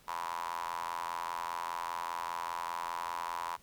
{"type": "tone with high-pass filter", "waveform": "square", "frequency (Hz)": 42.51, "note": "F1", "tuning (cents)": -46, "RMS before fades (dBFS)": -38, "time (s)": [0.07, 3.57], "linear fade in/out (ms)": 20, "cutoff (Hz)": 980, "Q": 7.6, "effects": ["pink hiss -62 dBFS RMS until 3.62 s"]}